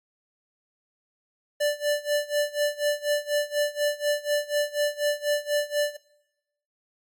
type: tone with tremolo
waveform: square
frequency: 587.3 Hz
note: D5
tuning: in tune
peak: -21 dBFS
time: 1.6-5.97 s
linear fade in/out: 10 ms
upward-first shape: sine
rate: 4.1 Hz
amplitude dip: 90%
effects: noise-tail reverb RT60 0.9 s tail -21 dB re dry + AAC 64 kbps